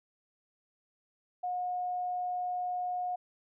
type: tone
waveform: sine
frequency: 722 Hz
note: F#5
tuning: 43 cents flat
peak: -31 dBFS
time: 1.43-3.16 s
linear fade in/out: 10 ms
effects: none